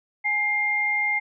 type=tone pair together; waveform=sine; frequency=834.4 / 2111 Hz; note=G#5 / C7; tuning=+8 / +15 cents; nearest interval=octave + major third; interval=1607 cents; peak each=-30 / -21 dBFS; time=0.24-1.2 s; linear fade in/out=20 ms; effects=none